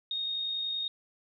sine tone with amplitude modulation, 3714 Hz, A#7, 7 cents flat, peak -29 dBFS, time 0.11-0.88 s, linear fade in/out 2 ms, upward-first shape sine, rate 50.6 Hz, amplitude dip 30%, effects none

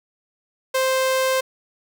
sawtooth tone, 523.3 Hz, C5, in tune, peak -14 dBFS, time 0.74-1.41 s, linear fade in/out 10 ms, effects none

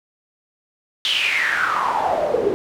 pink noise with band-pass filter sweep, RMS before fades -20 dBFS, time 1.05-2.54 s, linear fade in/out 0 ms, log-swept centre 3400 to 380 Hz, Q 7.6, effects none

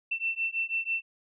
sine beating tone pair, 2683 / 2689.1 Hz, E7 / E7, +30 / +34 cents, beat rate 6.1 Hz, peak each -31 dBFS, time 0.11-1.02 s, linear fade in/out 10 ms, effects none

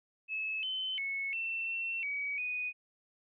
sine tone with pitch steps, 2594 / 3058 / 2199 / 2687 / 2703 / 2268 / 2484 Hz, E7 / G7 / C#7 / E7 / E7 / C#7 / D#7, -28 / -44 / -14 / +33 / +43 / +39 / -3 cents, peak -33 dBFS, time 0.28-2.73 s, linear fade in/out 50 ms, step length 350 ms, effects none

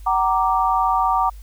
sine chord, Gb augmented, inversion none, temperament equal with one note detuned, 756.8 / 932.3 / 1174.7 Hz, Gb5 / Bb5 / D6, +39 / 0 / 0 cents, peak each -20 dBFS, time 0.06-1.3 s, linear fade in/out 10 ms, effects added 50 Hz sine -35 dBFS peak until 1.42 s + white hiss -54 dBFS RMS until 1.42 s

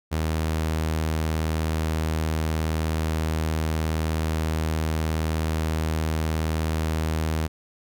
sawtooth tone, 79.2 Hz, D#2, 31 cents sharp, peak -19 dBFS, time 0.11-7.48 s, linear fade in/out 20 ms, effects none

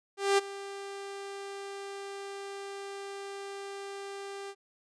sawtooth tone with ADSR envelope, 396.5 Hz, G4, 20 cents sharp, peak -17 dBFS, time 0.17-4.55 s, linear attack 210 ms, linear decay 19 ms, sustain -18 dB, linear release 56 ms, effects resampled to 22050 Hz

